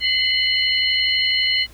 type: tone cluster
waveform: sine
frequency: 2037 / 2109 / 2977 / 4198 Hz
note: C7 / C7 / F#7 / C8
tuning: -47 / +13 / +10 / +5 cents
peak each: -22 / -28 / -20 / -21 dBFS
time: 0-1.67 s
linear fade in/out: 50 ms
effects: added 60 Hz sine -43 dBFS peak until 1.73 s + pink hiss -49 dBFS RMS until 1.73 s